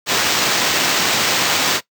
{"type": "noise with sample-and-hold", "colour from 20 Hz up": "white", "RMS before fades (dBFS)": -17, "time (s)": [0.06, 1.81], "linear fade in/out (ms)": 50, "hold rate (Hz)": 11025, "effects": ["noise-tail reverb RT60 0.1 s tail -18 dB re dry", "high-pass 150 Hz 12 dB/octave"]}